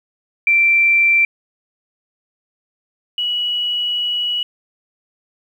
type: tone pair in turn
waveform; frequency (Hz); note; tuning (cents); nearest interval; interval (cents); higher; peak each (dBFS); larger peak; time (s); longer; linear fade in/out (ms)
sine; 2349 / 2928; D7 / F#7; 0 / -19; major third; 381; second; -10 / -17; first; 0.47-1.25 / 3.18-4.43; second; 2
effects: 8-bit